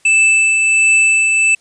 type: tone with tremolo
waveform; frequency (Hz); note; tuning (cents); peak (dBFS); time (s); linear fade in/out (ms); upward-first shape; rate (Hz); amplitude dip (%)
square; 2637; E7; 0; -8; 0.05-1.55; 5; triangle; 1.4; 35
effects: white hiss -53 dBFS RMS until 1.6 s + resampled to 22050 Hz